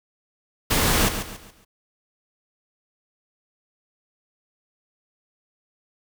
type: noise with echo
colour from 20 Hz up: pink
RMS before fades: -20 dBFS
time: 0.7-1.09 s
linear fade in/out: 10 ms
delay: 140 ms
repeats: 4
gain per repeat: -9 dB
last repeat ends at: 1.65 s
effects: none